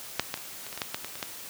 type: clicks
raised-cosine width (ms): 0.2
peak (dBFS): -6 / -12 / -24 / -23 / -21 / -18 / -11 / -12 / -18 / -27 / -22 / -13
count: 12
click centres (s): 0.196 / 0.341 / 0.375 / 0.666 / 0.728 / 0.776 / 0.818 / 0.945 / 1.046 / 1.083 / 1.155 / 1.228
effects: white hiss -42 dBFS RMS until 1.49 s + high-pass 80 Hz 12 dB/octave